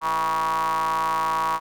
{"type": "ring-modulated tone", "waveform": "square", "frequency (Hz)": 77.78, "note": "D#2", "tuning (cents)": 0, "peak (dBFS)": -19, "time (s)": [0.01, 1.6], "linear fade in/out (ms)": 50, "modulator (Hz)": 1040, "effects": []}